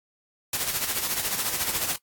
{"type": "noise with tremolo", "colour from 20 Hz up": "white", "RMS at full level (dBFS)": -25, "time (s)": [0.53, 1.96], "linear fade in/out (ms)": 2, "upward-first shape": "sine", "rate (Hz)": 14, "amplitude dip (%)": 55, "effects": ["noise-tail reverb RT60 0.1 s tail -20 dB re dry", "AAC 64 kbps"]}